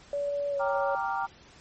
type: tone with pitch glide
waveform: sine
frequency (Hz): 572 to 558.9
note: D5 to C#5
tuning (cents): -46 to +14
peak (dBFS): -27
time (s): 0.13-0.95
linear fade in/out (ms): 2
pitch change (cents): -40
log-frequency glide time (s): 0.49-0.57
type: chord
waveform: sine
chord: G minor seventh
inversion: none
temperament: equal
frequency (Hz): 784 / 932.3 / 1174.7 / 1396.9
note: G5 / Bb5 / D6 / F6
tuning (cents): 0 / 0 / 0 / 0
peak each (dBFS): -31 / -32 / -35 / -35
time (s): 0.59-1.27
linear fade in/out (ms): 20
effects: pink hiss -54 dBFS RMS until 1.6 s + MP3 32 kbps